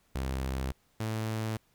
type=tone pair in turn; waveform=sawtooth; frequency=65.9 / 110.16 Hz; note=C2 / A2; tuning=+13 / +3 cents; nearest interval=major sixth; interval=890 cents; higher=second; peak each=-27 dBFS; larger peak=neither; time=0.15-0.72 / 1-1.57 s; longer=neither; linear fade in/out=5 ms; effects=pink hiss -69 dBFS RMS until 1.74 s